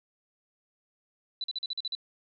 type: tone bursts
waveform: sine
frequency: 3976 Hz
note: B7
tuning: 11 cents sharp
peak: -30 dBFS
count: 8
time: 1.41-1.951 s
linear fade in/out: 2 ms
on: 30 ms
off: 43 ms
effects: none